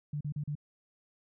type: tone bursts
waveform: sine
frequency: 147.3 Hz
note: D3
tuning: 6 cents sharp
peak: -32 dBFS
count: 4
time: 0.13-0.553 s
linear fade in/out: 5 ms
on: 78 ms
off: 37 ms
effects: none